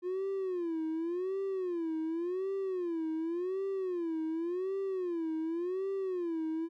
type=tone with vibrato; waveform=triangle; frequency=352.2 Hz; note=F4; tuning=15 cents sharp; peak=-29 dBFS; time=0.02-6.69 s; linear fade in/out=50 ms; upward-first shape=sine; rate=0.89 Hz; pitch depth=180 cents each way; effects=tanh soft clip ceiling -26 dBFS